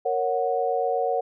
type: chord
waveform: sine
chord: F# major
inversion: first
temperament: equal with one note detuned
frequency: 466.2 / 554.4 / 736.6 Hz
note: A#4 / C#5 / F#5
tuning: 0 / 0 / -8 cents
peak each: -26 / -27 / -25 dBFS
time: 0.05-1.21 s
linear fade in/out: 10 ms
effects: none